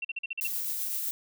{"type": "tone bursts", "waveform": "sine", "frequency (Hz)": 2714, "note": "E7", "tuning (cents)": 50, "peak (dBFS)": -30, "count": 7, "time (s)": [0.02, 0.473], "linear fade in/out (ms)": 5, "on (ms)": 27, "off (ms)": 44}
{"type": "noise with tremolo", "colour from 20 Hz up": "violet", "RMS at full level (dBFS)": -31, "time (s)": [0.41, 1.11], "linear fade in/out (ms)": 0, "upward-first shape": "triangle", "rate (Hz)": 7.8, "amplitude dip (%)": 30}
{"effects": []}